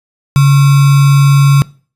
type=tone with sample-and-hold; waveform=sine; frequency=140 Hz; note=C#3; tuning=18 cents sharp; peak=-3 dBFS; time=0.36-1.62 s; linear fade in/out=0 ms; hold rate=1225 Hz; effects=noise-tail reverb RT60 0.4 s tail -22 dB re dry + resampled to 32000 Hz